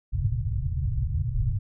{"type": "low-pass noise", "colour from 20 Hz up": "white", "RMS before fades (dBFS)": -26, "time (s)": [0.12, 1.59], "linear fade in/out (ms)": 20, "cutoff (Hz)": 140, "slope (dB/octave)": 96, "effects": []}